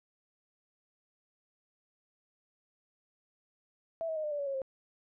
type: tone with pitch steps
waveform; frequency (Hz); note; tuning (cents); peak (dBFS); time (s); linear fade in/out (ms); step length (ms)
sine; 659.3 / 639.4 / 620.1 / 601.4 / 583.3 / 565.7 / 548.7 / 532.1; E5 / D#5 / D#5 / D5 / D5 / C#5 / C#5 / C5; 0 / +47 / -6 / +41 / -12 / +35 / -18 / +29; -32; 4.01-4.618; 0; 76
effects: none